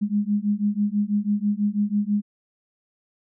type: beating tone pair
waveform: sine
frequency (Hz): 203.4 / 209.5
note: G#3 / G#3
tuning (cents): -36 / +15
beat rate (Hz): 6.1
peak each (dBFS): -23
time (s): 0.01-2.22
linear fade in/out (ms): 20
effects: none